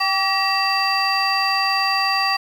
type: tone cluster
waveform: sine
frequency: 784 / 1148 / 1911 / 2688 / 4691 Hz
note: G5 / D6 / A#6 / E7 / D8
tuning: 0 / -40 / +43 / +33 / -3 cents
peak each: -22 / -22 / -24 / -25 / -21 dBFS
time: 0-2.37 s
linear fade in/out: 10 ms
effects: tanh soft clip ceiling -9 dBFS + 7-bit